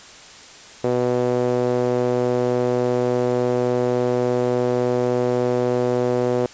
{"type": "tone with band-pass filter", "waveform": "sawtooth", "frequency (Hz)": 123.47, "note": "B2", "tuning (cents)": 0, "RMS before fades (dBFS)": -20, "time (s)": [0.84, 6.46], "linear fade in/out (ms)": 0, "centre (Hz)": 470, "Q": 2.3, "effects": ["white hiss -42 dBFS RMS until 6.53 s", "resampled to 16000 Hz"]}